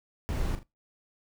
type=noise with echo; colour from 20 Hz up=brown; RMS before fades=-30 dBFS; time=0.29-0.55 s; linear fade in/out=0 ms; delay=40 ms; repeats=2; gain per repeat=-10 dB; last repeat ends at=0.63 s; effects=noise-tail reverb RT60 0.2 s tail -20 dB re dry